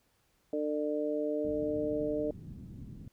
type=harmonic tone; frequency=149.9 Hz; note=D3; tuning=36 cents sharp; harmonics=2 / 3 / 4; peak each=-34 / -34 / -34 dBFS; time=0.53-2.31 s; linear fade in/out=2 ms
type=low-pass noise; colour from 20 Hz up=white; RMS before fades=-46 dBFS; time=1.44-3.08 s; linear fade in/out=2 ms; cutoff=230 Hz; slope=24 dB/octave
effects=pink hiss -72 dBFS RMS until 3.12 s